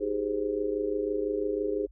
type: chord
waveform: sine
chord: Ab major seventh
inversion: second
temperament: just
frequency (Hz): 311.5 / 389.3 / 415.3 / 519.1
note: Eb4 / G4 / Ab4 / C5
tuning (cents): +2 / -12 / 0 / -14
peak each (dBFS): -34 / -34 / -29 / -35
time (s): 0-1.87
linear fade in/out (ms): 20
effects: added 50 Hz sine -50 dBFS peak until 1.91 s